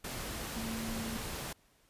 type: tone in noise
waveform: sine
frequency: 225.3 Hz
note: A3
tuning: 41 cents sharp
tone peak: -38 dBFS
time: 0.56-1.17 s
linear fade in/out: 5 ms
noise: pink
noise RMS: -40 dBFS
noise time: 0.04-1.53 s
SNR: -1 dB
effects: pink hiss -68 dBFS RMS until 1.89 s + resampled to 32000 Hz